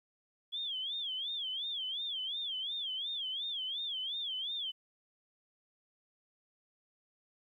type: tone with vibrato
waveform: sine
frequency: 3322 Hz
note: G#7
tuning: in tune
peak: -35 dBFS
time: 0.52-4.72 s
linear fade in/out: 20 ms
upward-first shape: sine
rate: 2.8 Hz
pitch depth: 170 cents each way
effects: 12-bit